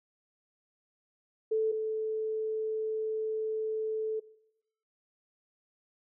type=tone pair in turn; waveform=sine; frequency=439.3 / 437.1 Hz; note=A4 / A4; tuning=-3 / -11 cents; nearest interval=unison; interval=8 cents; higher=first; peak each=-25 / -29 dBFS; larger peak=first; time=1.51-1.72 / 1.72-4.2 s; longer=second; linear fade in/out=10 ms; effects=noise-tail reverb RT60 0.8 s tail -20 dB re dry